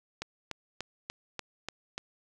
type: click train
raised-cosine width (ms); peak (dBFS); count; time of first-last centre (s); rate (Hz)
0.2; -18; 7; 0.22-1.98; 3.41
effects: none